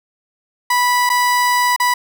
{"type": "tone with dropouts", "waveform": "30% pulse", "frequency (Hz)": 984, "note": "B5", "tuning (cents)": -7, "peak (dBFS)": -10, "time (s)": [0.7, 1.94], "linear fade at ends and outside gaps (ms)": 5, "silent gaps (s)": [[1.093, 1.099], [1.763, 1.799]], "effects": []}